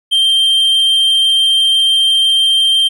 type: tone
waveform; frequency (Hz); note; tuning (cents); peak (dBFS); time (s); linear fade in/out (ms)
triangle; 3157; G7; +12; -7; 0.11-2.89; 20
effects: none